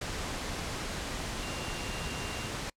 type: tone in noise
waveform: sine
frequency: 2779 Hz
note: F7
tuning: 9 cents flat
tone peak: -44 dBFS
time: 1.42-2.48 s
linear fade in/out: 5 ms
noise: pink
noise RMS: -36 dBFS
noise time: 0.01-2.7 s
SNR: -11 dB
effects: noise-tail reverb RT60 0.1 s tail -26 dB re dry + low-pass 8000 Hz 12 dB/octave